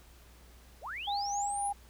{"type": "linear sweep", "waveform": "sine", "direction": "up", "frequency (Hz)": [374.7, 10548], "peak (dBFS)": -37, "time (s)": [0.81, 1.72], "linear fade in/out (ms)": 50}
{"type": "tone with tremolo", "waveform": "sine", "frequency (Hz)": 810, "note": "G#5", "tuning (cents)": -43, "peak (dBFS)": -30, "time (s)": [1.07, 1.73], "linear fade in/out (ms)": 10, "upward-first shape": "sine", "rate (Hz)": 3.7, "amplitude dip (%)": 30}
{"effects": ["added 60 Hz sine -55 dBFS peak until 1.89 s", "pink hiss -60 dBFS RMS until 1.89 s"]}